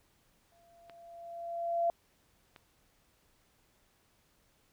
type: tone with exponential growth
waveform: sine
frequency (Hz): 682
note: F5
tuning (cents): -41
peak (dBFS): -25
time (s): 0.52-1.9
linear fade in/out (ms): 1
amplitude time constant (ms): 300
type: clicks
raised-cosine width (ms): 0.3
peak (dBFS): -35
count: 2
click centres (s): 0.897 / 2.562
effects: pink hiss -70 dBFS RMS until 4.72 s